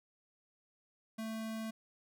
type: tone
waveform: square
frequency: 221.8 Hz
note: A3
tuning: 14 cents sharp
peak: -39 dBFS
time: 1.18-1.71 s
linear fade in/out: 10 ms
effects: none